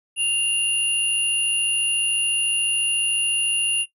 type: tone pair together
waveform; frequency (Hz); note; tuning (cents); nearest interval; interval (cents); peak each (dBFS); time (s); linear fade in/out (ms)
sine; 2794 / 9957; F7 / D#9; 0 / 0; octave + minor seventh; 2200; -19 / -22; 0.16-3.86; 50
effects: noise-tail reverb RT60 0.1 s tail -18 dB re dry + tanh soft clip ceiling -12 dBFS